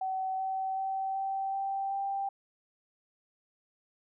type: tone with pitch steps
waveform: sine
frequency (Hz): 759 / 764.7 / 770.5 / 776.3 / 782.1 / 788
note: F#5 / G5 / G5 / G5 / G5 / G5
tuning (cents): +44 / -43 / -30 / -17 / -4 / +9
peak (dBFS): -30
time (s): 0.01-2.29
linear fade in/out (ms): 5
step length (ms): 380
effects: none